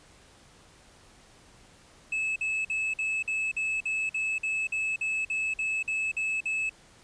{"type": "tone bursts", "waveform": "triangle", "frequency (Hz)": 2601, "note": "E7", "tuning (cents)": -24, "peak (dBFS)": -25, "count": 16, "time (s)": [2.12, 6.695], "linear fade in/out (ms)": 5, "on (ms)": 240, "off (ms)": 49, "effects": ["pink hiss -56 dBFS RMS until 7.03 s", "resampled to 22050 Hz"]}